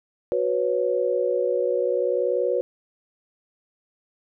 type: chord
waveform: sine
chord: F# suspended fourth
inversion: none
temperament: equal with one note detuned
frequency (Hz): 368.1 / 493.9 / 554.4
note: F#4 / B4 / C#5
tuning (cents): -9 / 0 / 0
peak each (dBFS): -26 / -23 / -25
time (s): 0.32-2.61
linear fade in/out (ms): 0
effects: none